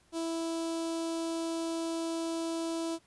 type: tone with notch filter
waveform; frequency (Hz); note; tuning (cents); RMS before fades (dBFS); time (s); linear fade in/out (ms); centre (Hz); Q
sawtooth; 329.6; E4; 0; -34; 0.12-2.99; 50; 1900; 0.87
effects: pink hiss -66 dBFS RMS until 3.06 s + resampled to 24000 Hz